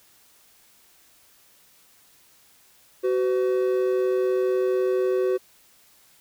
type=tone pair together; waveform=triangle; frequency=376 / 508 Hz; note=F#4 / B4; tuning=+28 / +49 cents; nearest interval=perfect fourth; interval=521 cents; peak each=-19 / -24 dBFS; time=3.03-5.38 s; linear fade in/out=20 ms; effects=white hiss -57 dBFS RMS until 6.2 s